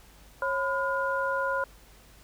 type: tone cluster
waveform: sine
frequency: 545 / 1006 / 1426 Hz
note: C#5 / B5 / F6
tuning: -29 / +32 / +36 cents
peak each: -30 dBFS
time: 0.42-1.64 s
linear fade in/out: 2 ms
effects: added 50 Hz sine -55 dBFS peak until 2.23 s + pink hiss -56 dBFS RMS until 2.23 s